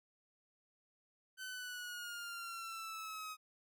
sawtooth exponential sweep, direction down, 1529 to 1259 Hz, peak -40 dBFS, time 1.37-3.37 s, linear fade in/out 50 ms, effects none

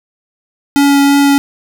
square tone with vibrato, 281.4 Hz, C#4, 26 cents sharp, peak -7 dBFS, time 0.76-1.38 s, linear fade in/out 0 ms, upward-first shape triangle, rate 3 Hz, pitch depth 9 cents each way, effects none

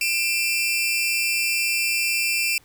sawtooth tone pair together, 2380 / 2671 Hz, D7 / E7, +22 / +22 cents, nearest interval major second, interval 200 cents, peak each -20 / -20 dBFS, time 0.01-2.58 s, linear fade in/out 2 ms, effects pink hiss -56 dBFS RMS until 2.64 s

